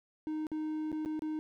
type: tone with dropouts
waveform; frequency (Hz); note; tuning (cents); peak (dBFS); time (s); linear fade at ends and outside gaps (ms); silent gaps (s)
triangle; 309.8; D#4; -7; -31; 0.27-1.39; 0; 0.468-0.517 / 0.917-0.927 / 1.05-1.059 / 1.193-1.221
effects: none